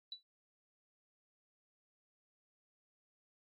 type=tone with exponential decay; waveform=sine; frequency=3951 Hz; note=B7; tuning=in tune; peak=-39 dBFS; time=0.12-0.23 s; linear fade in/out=2 ms; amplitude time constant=22 ms; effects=Opus 48 kbps